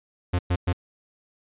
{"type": "tone bursts", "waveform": "45% pulse", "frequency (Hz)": 88.8, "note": "F2", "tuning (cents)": 29, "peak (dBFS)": -20, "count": 3, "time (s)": [0.33, 0.73], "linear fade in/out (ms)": 10, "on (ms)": 60, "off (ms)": 110, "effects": ["resampled to 8000 Hz"]}